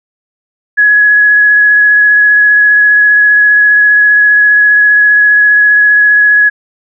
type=tone with vibrato; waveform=sine; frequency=1682 Hz; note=G#6; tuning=22 cents sharp; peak=-3 dBFS; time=0.77-6.5 s; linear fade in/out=20 ms; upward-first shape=sine; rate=15 Hz; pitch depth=11 cents each way; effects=none